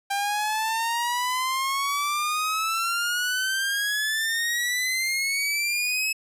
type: exponential sweep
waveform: sawtooth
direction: up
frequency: 792 to 2592 Hz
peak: -20 dBFS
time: 0.1-6.13 s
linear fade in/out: 10 ms
effects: resampled to 32000 Hz